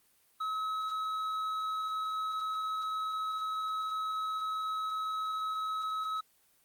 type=tone with hard clipping; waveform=sine; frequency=1284 Hz; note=E6; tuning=46 cents flat; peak=-33 dBFS; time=0.4-6.21 s; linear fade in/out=10 ms; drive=5 dB; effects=white hiss -68 dBFS RMS until 6.64 s + Opus 32 kbps